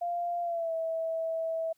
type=tone with pitch glide; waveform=sine; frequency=695 to 652.2 Hz; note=F5 to E5; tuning=-9 to -19 cents; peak=-29 dBFS; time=0.01-1.73 s; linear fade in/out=10 ms; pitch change=-110 cents; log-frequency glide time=0.42-0.73 s; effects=white hiss -73 dBFS RMS until 1.77 s